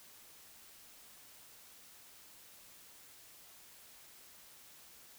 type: silence
effects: white hiss -58 dBFS RMS until 5.18 s